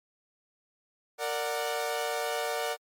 sawtooth tone cluster, 461.7 / 589 / 737 Hz, A#4 / D5 / F#5, -17 / +5 / -7 cents, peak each -30 dBFS, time 1.18-2.77 s, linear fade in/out 50 ms, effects MP3 64 kbps

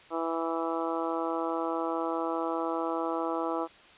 harmonic tone, 164.81 Hz, E3, in tune, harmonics 2 / 3 / 4 / 5 / 6 / 7 / 8, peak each -33 / -35 / -36 / -37 / -38 / -38 / -39 dBFS, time 0.1-3.68 s, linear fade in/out 50 ms, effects white hiss -54 dBFS RMS until 3.97 s + resampled to 8000 Hz

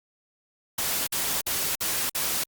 white noise bursts, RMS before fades -27 dBFS, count 5, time 0.78-2.438 s, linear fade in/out 5 ms, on 290 ms, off 52 ms, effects Opus 48 kbps

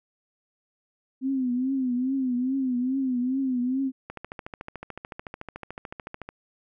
sine tone with vibrato, 257.3 Hz, C4, 29 cents flat, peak -23 dBFS, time 1.21-3.92 s, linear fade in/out 50 ms, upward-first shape triangle, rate 2.4 Hz, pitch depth 110 cents each way
click train, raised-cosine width 0.5 ms, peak -21 dBFS, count 31, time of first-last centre 4.1-6.29 s, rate 13.7 Hz
effects none

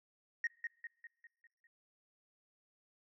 sine tone with echo, 1864.7 Hz, A#6, in tune, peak -30 dBFS, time 0.44-0.47 s, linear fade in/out 2 ms, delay 200 ms, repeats 6, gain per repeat -6 dB, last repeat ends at 1.67 s, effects noise-tail reverb RT60 0.8 s tail -26 dB re dry + tanh soft clip ceiling -29 dBFS

